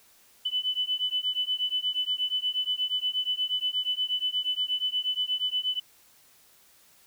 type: beating tone pair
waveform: sine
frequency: 2996 / 3004.4 Hz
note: F#7 / F#7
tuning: +21 / +26 cents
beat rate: 8.4 Hz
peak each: -29 dBFS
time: 0.45-5.8 s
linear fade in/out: 10 ms
effects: white hiss -59 dBFS RMS until 7.06 s